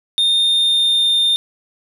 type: tone with pitch glide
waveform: triangle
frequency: 3648 to 3625 Hz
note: A#7 to A#7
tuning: -38 to -49 cents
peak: -11 dBFS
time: 0.18-1.36 s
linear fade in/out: 0 ms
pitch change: -11 cents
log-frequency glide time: 0.35-1.11 s
effects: none